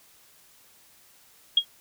sine tone with exponential decay, 3277 Hz, G#7, 24 cents flat, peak -12 dBFS, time 1.57-1.65 s, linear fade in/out 5 ms, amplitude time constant 16 ms, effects white hiss -57 dBFS RMS until 1.8 s

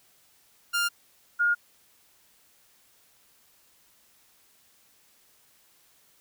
sawtooth / sine tone pair in turn, 1400 / 1423.6 Hz, F6 / F6, +4 / +33 cents, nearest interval unison, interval 29 cents, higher second, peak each -20 dBFS, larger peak neither, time 0.73-0.89 / 1.39-1.55 s, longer neither, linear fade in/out 20 ms, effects white hiss -62 dBFS RMS until 6.2 s

